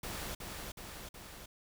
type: noise with echo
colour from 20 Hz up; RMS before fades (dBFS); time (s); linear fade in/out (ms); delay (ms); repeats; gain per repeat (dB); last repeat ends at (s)
pink; -41; 0.03-0.35; 5; 370; 3; -3; 1.46
effects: none